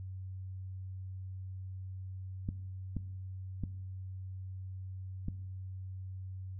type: clicks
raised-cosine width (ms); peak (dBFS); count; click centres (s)
5; -22; 4; 2.489 / 2.967 / 3.637 / 5.284
effects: noise-tail reverb RT60 1.0 s tail -18 dB re dry + added 94 Hz sine -40 dBFS peak until 6.59 s